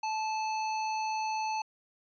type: tone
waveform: square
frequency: 872 Hz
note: A5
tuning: 16 cents flat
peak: -31 dBFS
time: 0.03-1.62 s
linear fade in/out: 5 ms
effects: resampled to 16000 Hz